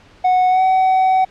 triangle tone with pitch glide, 736 to 753.6 Hz, F#5 to F#5, -9 to +32 cents, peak -9 dBFS, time 0.24-1.25 s, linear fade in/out 10 ms, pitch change +41 cents, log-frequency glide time 0.49-0.62 s, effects pink hiss -47 dBFS RMS until 1.3 s + low-pass 4000 Hz 12 dB/octave

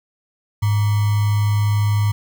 sine tone with sample-and-hold, 104 Hz, G#2, 3 cents sharp, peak -14 dBFS, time 0.62-2.12 s, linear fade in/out 10 ms, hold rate 1050 Hz, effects none

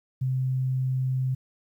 sine tone, 130 Hz, C3, 11 cents flat, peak -23 dBFS, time 0.21-1.35 s, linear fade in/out 10 ms, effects 10-bit

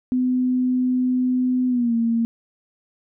sine tone with pitch glide, 252.8 to 230.5 Hz, B3 to A#3, +41 to -19 cents, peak -17 dBFS, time 0.12-2.25 s, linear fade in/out 0 ms, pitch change -160 cents, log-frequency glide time 1.68-1.94 s, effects none

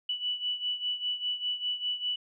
sine beating tone pair, 2960 / 2965 Hz, F#7 / F#7, 0 / +3 cents, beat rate 5 Hz, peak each -31 / -35 dBFS, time 0.09-2.16 s, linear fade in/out 5 ms, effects none

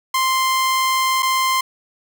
sawtooth tone with dropouts, 1046.5 Hz, C6, in tune, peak -12 dBFS, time 0.14-1.61 s, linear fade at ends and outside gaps 5 ms, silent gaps 1.224-1.228 s, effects none

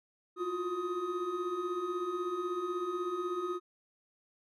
triangle tone cluster, 344.3 / 360.5 / 1253 Hz, F4 / F#4 / D#6, -25 / -45 / +12 cents, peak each -38 / -33 / -36 dBFS, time 0.36-3.6 s, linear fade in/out 50 ms, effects none

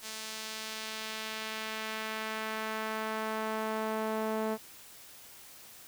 sawtooth tone with band-pass filter sweep, 218.8 Hz, A3, 9 cents flat, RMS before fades -36 dBFS, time 0.01-4.58 s, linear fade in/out 50 ms, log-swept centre 6200 to 600 Hz, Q 0.83, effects white hiss -52 dBFS RMS until 5.87 s

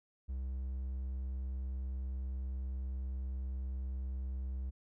triangle tone, 65 Hz, C2, 11 cents flat, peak -34 dBFS, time 0.28-4.71 s, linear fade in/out 20 ms, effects none

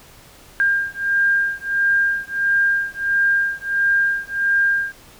sine beating tone pair, 1602 / 1603.5 Hz, G6 / G6, +37 / +39 cents, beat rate 1.5 Hz, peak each -19 dBFS, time 0.6-4.92 s, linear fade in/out 0 ms, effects pink hiss -46 dBFS RMS until 5.19 s

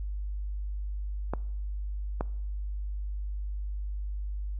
clicks, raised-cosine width 1 ms, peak -16 / -16 dBFS, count 2, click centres 1.336 / 2.209 s, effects noise-tail reverb RT60 0.8 s tail -22 dB re dry + added 50 Hz sine -31 dBFS peak until 4.59 s

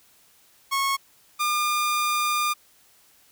sawtooth tone pair in turn, 1096 / 1206.2 Hz, C#6 / D6, -20 / +46 cents, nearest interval major second, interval 166 cents, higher second, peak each -18 dBFS, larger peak neither, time 0.71-0.97 / 1.39-2.54 s, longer second, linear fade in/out 20 ms, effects white hiss -58 dBFS RMS until 3.31 s

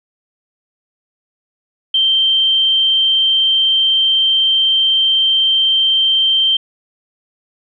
sine tone, 3136 Hz, G7, in tune, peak -10 dBFS, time 1.94-6.57 s, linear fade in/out 5 ms, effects none

